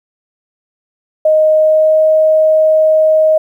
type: tone with pitch glide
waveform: sine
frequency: 622.3 to 627 Hz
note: D#5 to D#5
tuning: 0 to +13 cents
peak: -6 dBFS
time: 1.25-3.38 s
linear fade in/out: 5 ms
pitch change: +13 cents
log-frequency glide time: 1.55-2.02 s
effects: 8-bit